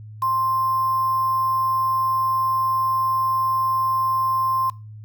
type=tone with quantisation; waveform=sine; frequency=1050 Hz; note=C6; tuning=6 cents sharp; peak=-18 dBFS; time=0.22-4.7 s; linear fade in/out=5 ms; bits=6; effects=noise-tail reverb RT60 0.3 s tail -22 dB re dry + added 107 Hz sine -36 dBFS peak until 5.04 s